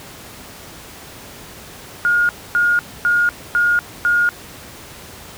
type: tone bursts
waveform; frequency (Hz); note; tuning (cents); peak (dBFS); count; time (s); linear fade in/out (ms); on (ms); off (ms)
sine; 1427; F6; +37; -12; 5; 2.05-4.29; 0; 240; 260
effects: pink hiss -37 dBFS RMS until 5.37 s + high-pass 60 Hz 12 dB/octave

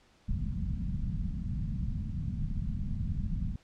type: low-pass noise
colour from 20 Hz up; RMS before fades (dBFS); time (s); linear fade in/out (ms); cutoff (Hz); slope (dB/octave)
pink; -33; 0.28-3.56; 2; 220; 48
effects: pink hiss -64 dBFS RMS until 3.63 s + low-pass 6000 Hz 12 dB/octave

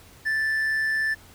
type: tone with amplitude modulation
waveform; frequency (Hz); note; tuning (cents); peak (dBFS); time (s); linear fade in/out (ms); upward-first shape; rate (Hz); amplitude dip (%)
triangle; 1760; A6; 0; -19; 0.25-1.15; 20; sine; 143; 25
effects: added 88 Hz sine -54 dBFS peak until 1.34 s + pink hiss -51 dBFS RMS until 1.34 s

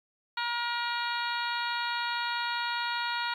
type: harmonic tone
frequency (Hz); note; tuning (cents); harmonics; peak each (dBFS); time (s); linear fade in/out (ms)
475.2; A#4; +33; 2 / 3 / 4 / 5 / 6 / 7 / 8 / 9; -33 / -34 / -39 / -41 / -42 / -44 / -40 / -40; 0.37-3.34; 5
effects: 10-bit

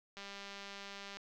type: click train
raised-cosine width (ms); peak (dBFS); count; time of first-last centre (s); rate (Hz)
0.2; -30; 200; 0.17-1.17; 199
effects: low-pass 6000 Hz 12 dB/octave + 11-bit

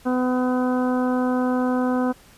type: harmonic tone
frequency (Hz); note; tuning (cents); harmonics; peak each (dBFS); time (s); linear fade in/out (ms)
252.1; B3; +36; 1 / 2 / 3 / 4 / 5 / 6; -20 / -26 / -30 / -32 / -34 / -36; 0.05-2.13; 20
effects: pink hiss -51 dBFS RMS until 2.37 s + resampled to 32000 Hz

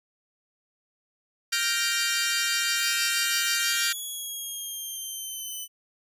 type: chord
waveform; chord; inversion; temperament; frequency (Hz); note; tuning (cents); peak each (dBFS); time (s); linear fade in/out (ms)
15% pulse; G minor seventh; third; equal; 1396.9 / 1568 / 1864.7 / 2349; F6 / G6 / Bb6 / D7; 0 / 0 / 0 / 0; -23; 1.52-3.93; 10
type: linear two-way sweep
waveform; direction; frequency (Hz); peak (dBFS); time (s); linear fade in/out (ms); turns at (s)
5% pulse; up then down; 2383 to 3400 to 2999; -25; 2.75-5.68; 50; 3.86
effects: resampled to 32000 Hz

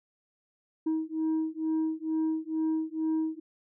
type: beating tone pair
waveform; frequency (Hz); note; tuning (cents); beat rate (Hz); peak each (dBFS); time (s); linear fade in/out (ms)
sine; 316.5 / 318.7; D#4 / D#4; +30 / +42; 2.2; -28; 0.86-3.4; 10
effects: tanh soft clip ceiling -24 dBFS

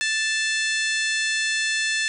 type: harmonic tone with a mistuned harmonic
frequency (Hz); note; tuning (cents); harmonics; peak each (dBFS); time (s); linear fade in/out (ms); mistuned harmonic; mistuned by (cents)
880; A5; 0; 2 / 3 / 4 / 5 / 6 / 7 / 8 / 9 / 10; -24 / -28 / -30 / -32 / -34 / -35 / -36 / -37 / -38; 0.01-2.08; 0; 5; -61
effects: none

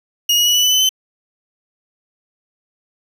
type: tone with pitch steps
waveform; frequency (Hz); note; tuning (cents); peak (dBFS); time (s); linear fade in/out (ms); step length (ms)
30% pulse; 2872 / 2902 / 2932 / 2963 / 2994 / 3025 / 3057; F7 / F#7 / F#7 / F#7 / F#7 / F#7 / G7; +48 / -34 / -16 / +2 / +20 / +38 / -44; -9; 0.29-0.892; 5; 86
effects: none

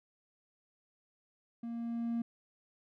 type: tone with level ramp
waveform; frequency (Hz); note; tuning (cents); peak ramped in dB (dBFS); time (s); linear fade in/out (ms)
triangle; 233.1; A#3; 0; -36 to -28; 1.63-2.22; 5
effects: tanh soft clip ceiling -25 dBFS

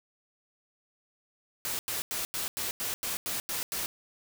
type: noise bursts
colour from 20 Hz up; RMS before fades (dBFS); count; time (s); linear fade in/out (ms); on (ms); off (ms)
white; -33; 10; 1.65-3.86; 0; 140; 90
effects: none

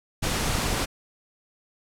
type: noise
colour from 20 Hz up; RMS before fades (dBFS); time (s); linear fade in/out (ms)
pink; -26; 0.22-0.86; 20
type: clicks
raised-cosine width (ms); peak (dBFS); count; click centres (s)
5; -19; 9; 0.228 / 0.271 / 0.317 / 0.409 / 0.463 / 0.493 / 0.552 / 0.588 / 0.728
effects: low-pass 11000 Hz 12 dB/octave

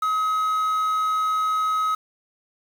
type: tone with quantisation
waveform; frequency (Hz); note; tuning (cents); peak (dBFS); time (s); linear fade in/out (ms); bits
triangle; 1273; D#6; +39; -18; 0.02-1.95; 5; 7
effects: none

